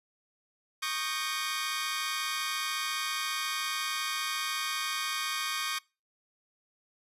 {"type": "chord", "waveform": "15% pulse", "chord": "Eb dominant seventh", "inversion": "third", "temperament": "equal with one note detuned", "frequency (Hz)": [1108.7, 1223.1, 1568, 1864.7], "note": ["Db6", "Eb6", "G6", "Bb6"], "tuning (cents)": [0, -30, 0, 0], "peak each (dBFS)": [-29, -29, -31, -33], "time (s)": [0.82, 5.79], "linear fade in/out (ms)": 10, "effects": ["noise-tail reverb RT60 0.3 s tail -25 dB re dry", "resampled to 32000 Hz"]}